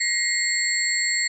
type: tone cluster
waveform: sine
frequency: 1917 / 2112 / 4350 / 7560 Hz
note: A#6 / C7 / C#8 / A#8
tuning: +48 / +16 / -33 / +23 cents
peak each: -26 dBFS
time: 0-1.28 s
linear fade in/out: 10 ms
effects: none